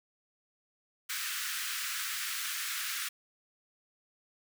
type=high-pass noise; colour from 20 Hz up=pink; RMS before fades=-36 dBFS; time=1.09-3.09 s; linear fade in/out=10 ms; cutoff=1300 Hz; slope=48 dB/octave; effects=none